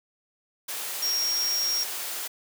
sine tone in noise, 5588 Hz, F8, in tune, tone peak -24 dBFS, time 1.02-1.84 s, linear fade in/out 10 ms, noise white, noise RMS -33 dBFS, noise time 0.68-2.28 s, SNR +6 dB, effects high-pass 400 Hz 12 dB/octave

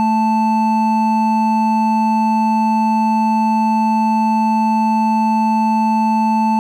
triangle tone pair together, 220 / 880 Hz, A3 / A5, 0 / 0 cents, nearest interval 2 octaves, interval 2400 cents, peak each -13 dBFS, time 0-6.59 s, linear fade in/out 0 ms, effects none

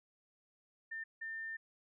sine tone bursts at uneven times, 1800 Hz, A6, 39 cents sharp, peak -40 dBFS, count 2, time 0.91-1.04 / 1.21-1.57 s, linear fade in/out 10 ms, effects none

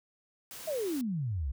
white noise, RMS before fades -45 dBFS, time 0.51-1.01 s, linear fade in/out 0 ms
sine exponential sweep, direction down, 659.3 to 59.8 Hz, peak -30 dBFS, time 0.67-1.52 s, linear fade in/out 10 ms
effects none

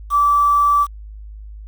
sine tone with quantisation, 1159 Hz, D6, 23 cents flat, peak -11 dBFS, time 0.1-0.87 s, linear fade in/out 50 ms, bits 6, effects added 52 Hz sine -32 dBFS peak until 1.67 s

